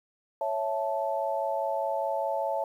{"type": "chord", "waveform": "sine", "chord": "A major", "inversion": "first", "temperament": "equal with one note detuned", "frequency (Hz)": [554.4, 659.3, 873.9], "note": ["C#5", "E5", "A5"], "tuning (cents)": [0, 0, -12], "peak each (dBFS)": -31, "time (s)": [0.41, 2.64], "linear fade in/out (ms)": 2, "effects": ["10-bit"]}